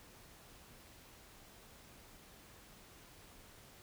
silence, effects pink hiss -59 dBFS RMS until 3.82 s

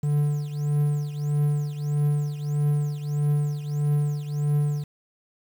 triangle tone with tremolo, 146.83 Hz, D3, in tune, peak -16 dBFS, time 0.03-4.84 s, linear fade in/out 5 ms, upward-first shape triangle, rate 1.6 Hz, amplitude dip 80%, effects 8-bit

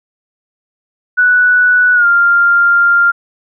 sine tone with pitch glide, 1479 to 1396 Hz, F#6 to F6, -1 to -1 cents, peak -6 dBFS, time 1.17-3.12 s, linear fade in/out 20 ms, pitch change -100 cents, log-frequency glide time 1.94-2.06 s, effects none

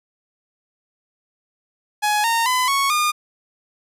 sawtooth tone with pitch steps, 839 / 920.2 / 1009.3 / 1107.1 / 1214.3 Hz, G#5 / A#5 / B5 / C#6 / D#6, +17 / -23 / +37 / -3 / -43 cents, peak -13 dBFS, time 2.02-3.12 s, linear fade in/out 20 ms, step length 220 ms, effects resampled to 32000 Hz

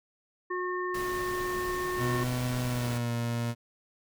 harmonic tone, 362.5 Hz, F#4, 35 cents flat, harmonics 1 / 3 / 5, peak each -32 / -34 / -37 dBFS, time 0.5-2.24 s, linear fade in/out 10 ms
pink noise, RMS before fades -40 dBFS, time 0.94-2.98 s, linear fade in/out 5 ms
30% pulse tone with pitch glide, 124.7 to 118.04 Hz, B2 to A#2, +17 to +22 cents, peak -26 dBFS, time 1.97-3.55 s, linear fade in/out 50 ms, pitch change -95 cents, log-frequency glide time 2.61-3.12 s
effects none

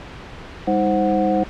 sine tone cluster, 200.4 / 316.1 / 524 / 736 Hz, G3 / D#4 / C5 / F#5, +38 / +27 / +2 / -9 cents, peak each -21 dBFS, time 0.67-1.44 s, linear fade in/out 10 ms, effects pink hiss -36 dBFS RMS until 1.49 s + low-pass 3000 Hz 12 dB/octave

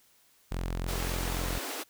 sawtooth tone, 43.65 Hz, F1, in tune, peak -27 dBFS, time 0.51-1.59 s, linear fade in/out 10 ms
pink high-pass noise, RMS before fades -37 dBFS, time 0.87-1.84 s, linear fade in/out 20 ms, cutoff 270 Hz, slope 48 dB/octave
effects white hiss -64 dBFS RMS until 1.89 s

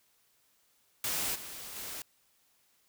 white noise with level steps, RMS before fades -33 / -44 / -41 dBFS, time 1.04-2.02 s, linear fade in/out 2 ms, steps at 1.34 / 1.75 s, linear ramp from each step 20 ms, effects white hiss -70 dBFS RMS until 2.88 s

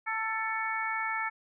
harmonic tone with a mistuned harmonic, 444.3 Hz, A4, 17 cents sharp, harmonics 2 / 3 / 4 / 5, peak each -35 / -35 / -35 / -35 dBFS, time 0.06-1.3 s, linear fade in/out 20 ms, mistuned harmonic 4, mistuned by -18 cents, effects none

